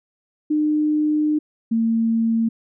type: tone pair in turn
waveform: sine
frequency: 303 / 227 Hz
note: D#4 / A#3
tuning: -46 / -46 cents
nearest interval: perfect fourth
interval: 500 cents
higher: first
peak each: -16 / -16 dBFS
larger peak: neither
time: 0.5-1.39 / 1.71-2.49 s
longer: first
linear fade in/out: 10 ms
effects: none